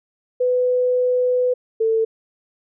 sine tone pair in turn, 499.5 / 446.8 Hz, B4 / A4, +20 / +27 cents, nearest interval major second, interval 193 cents, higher first, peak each -15 dBFS, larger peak neither, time 0.4-1.54 / 1.8-2.05 s, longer first, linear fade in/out 10 ms, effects none

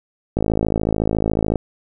click train, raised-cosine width 2 ms, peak -5 dBFS, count 65, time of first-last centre 0.37-1.557 s, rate 53.9 Hz, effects none

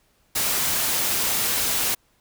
white noise, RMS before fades -23 dBFS, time 0.35-1.95 s, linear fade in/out 10 ms, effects pink hiss -64 dBFS RMS until 2.2 s

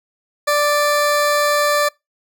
20% pulse tone, 587.3 Hz, D5, in tune, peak -9 dBFS, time 0.47-1.89 s, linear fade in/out 10 ms, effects noise-tail reverb RT60 0.2 s tail -25 dB re dry

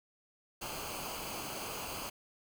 pink noise with comb filter, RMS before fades -41 dBFS, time 0.61-2.1 s, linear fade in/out 10 ms, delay 0.54 ms, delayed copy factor -0.65, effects none

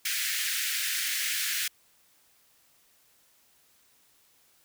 pink high-pass noise, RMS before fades -30 dBFS, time 0.05-1.68 s, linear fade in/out 5 ms, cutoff 1600 Hz, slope 48 dB/octave, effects white hiss -64 dBFS RMS until 4.64 s

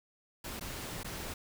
pink noise with dropouts, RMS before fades -41 dBFS, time 0.44-1.34 s, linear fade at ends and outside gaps 5 ms, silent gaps 0.596-0.609 / 1.033-1.045 s, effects none

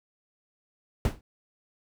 brown noise with exponential decay, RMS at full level -20 dBFS, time 1.05-1.21 s, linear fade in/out 2 ms, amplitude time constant 33 ms, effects none

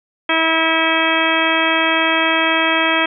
harmonic tone, 323.8 Hz, E4, 31 cents flat, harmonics 1 / 2 / 3 / 4 / 5 / 6 / 7 / 8 / 10, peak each -22 / -22 / -22 / -22 / -22 / -22 / -22 / -22 / -22 dBFS, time 0.29-3.06 s, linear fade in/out 5 ms, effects none

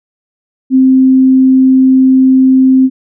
sine tone, 261.6 Hz, C4, in tune, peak -3 dBFS, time 0.7-2.9 s, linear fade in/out 50 ms, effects none

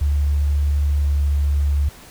sine tone with pitch glide, 72.2 to 71.7 Hz, D2 to D2, -29 to -41 cents, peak -15 dBFS, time 0.01-1.89 s, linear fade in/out 5 ms, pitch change -12 cents, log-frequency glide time 1.02-1.11 s, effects pink hiss -43 dBFS RMS until 2.1 s

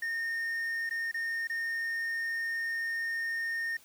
triangle tone with dropouts, 1833 Hz, A#6, 30 cents flat, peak -29 dBFS, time 0.02-3.77 s, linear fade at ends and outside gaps 5 ms, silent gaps 0.894-0.908 / 1.115-1.142 / 1.473-1.497 s, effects white hiss -59 dBFS RMS until 3.84 s

